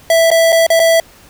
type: tone with dropouts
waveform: square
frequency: 659.3 Hz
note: E5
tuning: in tune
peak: -8 dBFS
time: 0.1-1 s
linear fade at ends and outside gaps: 2 ms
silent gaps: 0.304-0.314 / 0.522-0.526 / 0.666-0.702 / 0.795-0.799 s
effects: pink hiss -43 dBFS RMS until 1.29 s